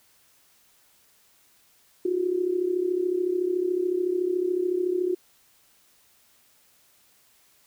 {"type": "tone with amplitude modulation", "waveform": "sine", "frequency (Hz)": 361.4, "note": "F#4", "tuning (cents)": -41, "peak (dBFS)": -19, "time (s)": [2.05, 5.15], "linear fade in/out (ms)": 5, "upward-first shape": "sine", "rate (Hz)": 33.8, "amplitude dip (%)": 75, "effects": ["white hiss -61 dBFS RMS until 7.66 s"]}